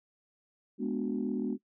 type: chord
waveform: sine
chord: G# half-diminished seventh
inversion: none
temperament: equal with one note detuned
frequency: 209.5 / 246.9 / 293.7 / 370 Hz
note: G#3 / B3 / D4 / F#4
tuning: +15 / 0 / 0 / 0 cents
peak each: -34 / -33 / -36 / -37 dBFS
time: 0.78-1.58 s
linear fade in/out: 50 ms
effects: noise-tail reverb RT60 0.1 s tail -22 dB re dry + tanh soft clip ceiling -21 dBFS